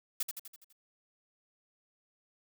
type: noise with echo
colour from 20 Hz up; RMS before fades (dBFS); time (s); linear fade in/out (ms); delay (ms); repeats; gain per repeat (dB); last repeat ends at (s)
blue; -32; 0.2-0.23; 5; 83; 6; -5; 0.728
effects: none